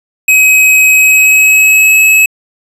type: tone with pitch glide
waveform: square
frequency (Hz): 2539 to 2577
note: D#7 to E7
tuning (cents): +34 to -40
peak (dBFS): -4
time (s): 0.28-2.26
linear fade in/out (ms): 5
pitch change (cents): +26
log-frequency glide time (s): 0.9-1.99
effects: resampled to 32000 Hz